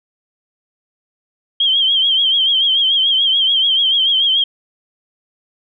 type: tone with vibrato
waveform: sine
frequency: 3188 Hz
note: G7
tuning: 28 cents sharp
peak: -11 dBFS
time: 1.6-4.44 s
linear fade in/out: 5 ms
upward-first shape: triangle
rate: 6.9 Hz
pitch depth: 87 cents each way
effects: none